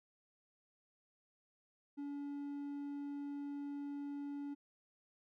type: tone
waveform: triangle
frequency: 285.2 Hz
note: C#4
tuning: 49 cents sharp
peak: -39 dBFS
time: 1.97-4.55 s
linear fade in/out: 20 ms
effects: none

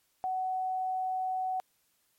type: tone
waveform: sine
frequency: 748 Hz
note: F#5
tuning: 19 cents sharp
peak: -29 dBFS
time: 0.24-1.6 s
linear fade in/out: 0 ms
effects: white hiss -72 dBFS RMS until 2.18 s + MP3 64 kbps

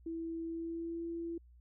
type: tone with pitch glide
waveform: sine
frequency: 329.6 to 335.9 Hz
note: E4 to E4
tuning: 0 to +33 cents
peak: -37 dBFS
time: 0.06-1.38 s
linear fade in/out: 5 ms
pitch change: +33 cents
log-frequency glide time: 0.45-1.05 s
effects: added 60 Hz sine -57 dBFS peak until 1.6 s

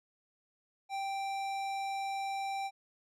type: tone with tanh clipping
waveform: sine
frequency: 784 Hz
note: G5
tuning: in tune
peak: -36 dBFS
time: 0.89-2.71 s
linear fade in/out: 50 ms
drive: 17 dB
effects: none

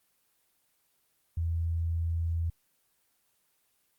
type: tone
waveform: sine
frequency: 83.2 Hz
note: E2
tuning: 17 cents sharp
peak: -27 dBFS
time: 1.37-2.5 s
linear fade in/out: 5 ms
effects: white hiss -72 dBFS RMS until 3.98 s + Opus 24 kbps

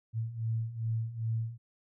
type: beating tone pair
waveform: sine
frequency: 111.4 / 113.9 Hz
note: A2 / A#2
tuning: +22 / -40 cents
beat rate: 2.5 Hz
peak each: -36 / -32 dBFS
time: 0.13-1.58 s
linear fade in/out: 50 ms
effects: none

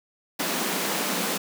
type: high-pass noise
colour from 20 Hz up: pink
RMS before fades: -27 dBFS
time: 0.39-1.38 s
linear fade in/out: 10 ms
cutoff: 170 Hz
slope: 96 dB/octave
effects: none

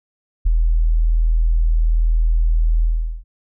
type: tone with ADSR envelope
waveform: sine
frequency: 40.58 Hz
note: E1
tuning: 26 cents flat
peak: -9 dBFS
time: 0.45-3.24 s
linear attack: 18 ms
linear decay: 6 ms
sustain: -3 dB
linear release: 410 ms
effects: none

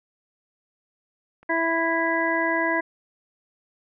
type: click train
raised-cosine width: 0.5 ms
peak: -35 dBFS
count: 17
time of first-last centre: 1.43-2.565 s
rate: 14.1 Hz
type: harmonic tone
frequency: 330 Hz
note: E4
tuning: 2 cents sharp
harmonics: 1 / 2 / 3 / 5 / 6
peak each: -27 / -27 / -27 / -27 / -27 dBFS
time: 1.49-2.81 s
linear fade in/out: 10 ms
effects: none

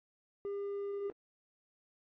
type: tone with quantisation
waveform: triangle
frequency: 401.8 Hz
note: G4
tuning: 43 cents sharp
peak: -34 dBFS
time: 0.45-1.1 s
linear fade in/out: 0 ms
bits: 10
effects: low-pass 2000 Hz 12 dB/octave + AAC 32 kbps

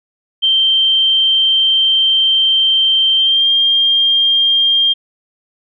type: tone with pitch glide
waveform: sine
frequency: 3136 to 3204 Hz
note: G7 to G7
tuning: 0 to +37 cents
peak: -9 dBFS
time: 0.42-4.94 s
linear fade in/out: 20 ms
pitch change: +37 cents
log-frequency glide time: 3.16-3.5 s
effects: none

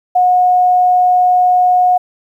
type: tone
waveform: sine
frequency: 726 Hz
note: F#5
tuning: 33 cents flat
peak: -7 dBFS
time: 0.15-1.98 s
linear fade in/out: 10 ms
effects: 8-bit

